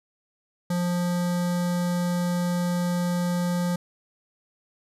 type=tone with notch filter; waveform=square; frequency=176.2 Hz; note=F3; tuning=16 cents sharp; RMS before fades=-25 dBFS; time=0.7-3.76 s; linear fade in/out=5 ms; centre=2600 Hz; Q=1.8; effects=resampled to 32000 Hz